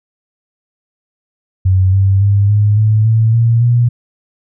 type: tone with pitch steps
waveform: sine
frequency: 93.8 / 97.16 / 100.65 / 104.26 / 108 / 111.87 / 115.88 / 120.04 Hz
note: F#2 / G2 / G2 / G#2 / A2 / A2 / A#2 / B2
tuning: +24 / -15 / +46 / +7 / -32 / +29 / -10 / -49 cents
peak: -7 dBFS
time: 1.65-3.89 s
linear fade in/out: 10 ms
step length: 280 ms
effects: none

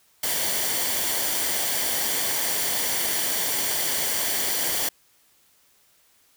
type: noise with comb filter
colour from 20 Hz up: white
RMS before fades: -25 dBFS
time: 0.23-4.89 s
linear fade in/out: 5 ms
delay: 0.77 ms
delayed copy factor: -0.5
effects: white hiss -61 dBFS RMS until 6.36 s

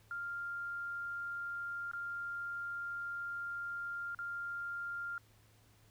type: tone with dropouts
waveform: sine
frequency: 1396.9 Hz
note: F6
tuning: in tune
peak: -38 dBFS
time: 0.11-5.18 s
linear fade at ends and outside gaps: 1 ms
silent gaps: 1.914-1.934 / 4.148-4.189 s
effects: added 107 Hz sine -65 dBFS peak until 5.9 s + pink hiss -68 dBFS RMS until 5.9 s

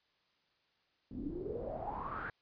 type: noise with low-pass filter sweep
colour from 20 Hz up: pink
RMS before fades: -41 dBFS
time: 1.11-2.3 s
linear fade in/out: 2 ms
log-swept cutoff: 230 to 1600 Hz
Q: 9.1
effects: white hiss -75 dBFS RMS until 2.41 s + resampled to 11025 Hz

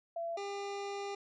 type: tone pair in turn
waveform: sine / 25% pulse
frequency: 674 / 400.8 Hz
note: E5 / G4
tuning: +38 / +38 cents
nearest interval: major sixth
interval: 900 cents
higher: first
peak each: -35 / -34 dBFS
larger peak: second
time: 0.16-0.37 / 0.37-1.15 s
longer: second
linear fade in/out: 5 ms
effects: resampled to 16000 Hz

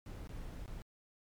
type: noise with dropouts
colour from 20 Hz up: brown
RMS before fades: -45 dBFS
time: 0.06-0.82 s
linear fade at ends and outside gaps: 0 ms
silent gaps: 0.273-0.293 / 0.661-0.679 s
effects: MP3 96 kbps

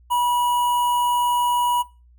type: tone with notch filter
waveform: square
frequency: 971 Hz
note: B5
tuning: 30 cents flat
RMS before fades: -20 dBFS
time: 0.1-1.83 s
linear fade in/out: 20 ms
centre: 4900 Hz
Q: 0.63
effects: noise-tail reverb RT60 0.3 s tail -21 dB re dry + added 60 Hz sine -49 dBFS peak until 2.18 s

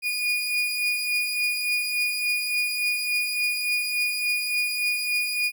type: beating tone pair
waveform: 35% pulse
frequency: 2447 / 2450.5 Hz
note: D#7 / D#7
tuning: -29 / -27 cents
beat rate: 3.5 Hz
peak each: -29 / -22 dBFS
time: 0.02-5.52 s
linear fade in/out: 50 ms
effects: none

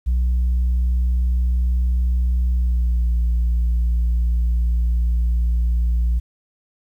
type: tone with pitch glide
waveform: sine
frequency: 61.3 to 58.67 Hz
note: B1 to A#1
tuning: -12 to +12 cents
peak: -13 dBFS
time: 0.06-6.2 s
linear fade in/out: 20 ms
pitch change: -76 cents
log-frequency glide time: 2.51-3.1 s
effects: tanh soft clip ceiling -14 dBFS + 9-bit

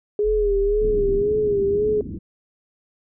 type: tone with vibrato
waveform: sine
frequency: 411.3 Hz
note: G#4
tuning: 17 cents flat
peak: -17 dBFS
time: 0.19-2.01 s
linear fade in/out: 2 ms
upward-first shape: sine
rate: 1.9 Hz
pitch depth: 66 cents each way
type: linear sweep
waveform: sine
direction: down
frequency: 45 to 30.87 Hz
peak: -24 dBFS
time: 0.23-1.23 s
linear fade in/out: 50 ms
type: low-pass noise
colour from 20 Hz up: white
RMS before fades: -32 dBFS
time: 0.81-2.19 s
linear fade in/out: 10 ms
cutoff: 340 Hz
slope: 48 dB/octave
effects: none

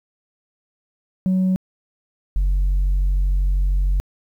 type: tone pair in turn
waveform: sine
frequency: 186.5 / 46.46 Hz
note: F#3 / F#1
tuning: +14 / +8 cents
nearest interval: 2 octaves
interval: 2406 cents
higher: first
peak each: -13 dBFS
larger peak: neither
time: 1.26-1.56 / 2.36-4 s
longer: second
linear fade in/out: 0 ms
effects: tanh soft clip ceiling -14 dBFS + 9-bit

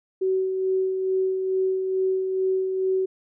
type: tone with tremolo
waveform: sine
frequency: 377.7 Hz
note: F#4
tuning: 36 cents sharp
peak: -19 dBFS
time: 0.21-3.06 s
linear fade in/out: 10 ms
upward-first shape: sine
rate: 2.3 Hz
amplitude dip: 40%
effects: none

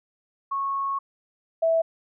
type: tone pair in turn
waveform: sine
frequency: 1100 / 655.6 Hz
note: C#6 / E5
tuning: -14 / -10 cents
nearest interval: major sixth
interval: 896 cents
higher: first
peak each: -24 / -18 dBFS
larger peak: second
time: 0.51-0.99 / 1.62-1.82 s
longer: first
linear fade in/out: 10 ms
effects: none

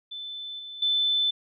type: tone with level steps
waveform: sine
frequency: 3520 Hz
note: A7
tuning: in tune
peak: -34 / -37 / -21 dBFS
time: 0.11-1.31 s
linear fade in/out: 10 ms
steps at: 0.59 / 0.82 s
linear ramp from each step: 5 ms
effects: none

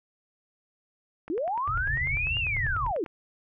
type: click train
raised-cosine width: 0.5 ms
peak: -27 dBFS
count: 19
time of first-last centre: 1.28-3.062 s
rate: 10.1 Hz
type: linear two-way sweep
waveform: sine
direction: up then down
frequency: 290 to 2844 to 290 Hz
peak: -26 dBFS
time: 1.3-3.04 s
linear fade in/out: 0 ms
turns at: 2.38 s
type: low-pass noise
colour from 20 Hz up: white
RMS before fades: -33 dBFS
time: 1.67-2.92 s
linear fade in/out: 10 ms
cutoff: 140 Hz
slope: 96 dB/octave
effects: none

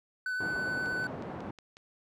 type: tone with vibrato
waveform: triangle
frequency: 1502 Hz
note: F#6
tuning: 26 cents sharp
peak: -29 dBFS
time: 0.26-1.07 s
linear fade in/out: 2 ms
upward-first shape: sine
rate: 9.5 Hz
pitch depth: 9 cents each way
type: band-pass noise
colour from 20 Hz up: pink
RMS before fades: -40 dBFS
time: 0.4-1.51 s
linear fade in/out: 5 ms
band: 140 to 910 Hz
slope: 12 dB/octave
type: click train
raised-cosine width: 0.2 ms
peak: -33 dBFS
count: 6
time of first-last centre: 0.86-1.769 s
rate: 5.5 Hz
effects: none

